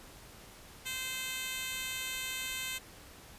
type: tone with high-pass filter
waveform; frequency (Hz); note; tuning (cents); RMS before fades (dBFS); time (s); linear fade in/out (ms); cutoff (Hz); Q
10% pulse; 518; C5; -17; -38; 0.85-2.79; 20; 2600; 0.73
effects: pink hiss -53 dBFS RMS until 3.38 s + resampled to 32000 Hz